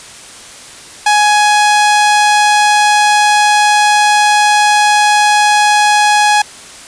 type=tone; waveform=sawtooth; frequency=836 Hz; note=G#5; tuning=11 cents sharp; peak=-3 dBFS; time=1.06-6.42 s; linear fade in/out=5 ms; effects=white hiss -33 dBFS RMS until 6.87 s + resampled to 22050 Hz